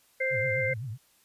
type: harmonic tone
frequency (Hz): 523.3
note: C5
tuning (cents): 0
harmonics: 1 / 3 / 4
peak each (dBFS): -29 / -36 / -28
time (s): 0.2-0.74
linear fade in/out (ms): 10
type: tone with vibrato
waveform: sine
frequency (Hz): 120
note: B2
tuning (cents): -49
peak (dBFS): -33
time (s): 0.3-0.98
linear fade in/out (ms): 50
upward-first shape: triangle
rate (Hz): 7.8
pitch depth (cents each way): 290
effects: white hiss -64 dBFS RMS until 1.24 s + resampled to 32000 Hz